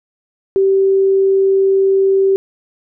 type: tone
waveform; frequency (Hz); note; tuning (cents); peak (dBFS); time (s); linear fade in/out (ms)
sine; 387.6; G4; -20; -9; 0.56-2.36; 0
effects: none